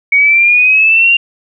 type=exponential sweep; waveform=sine; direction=up; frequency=2232 to 2794 Hz; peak=-5 dBFS; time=0.12-1.17 s; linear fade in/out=5 ms; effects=none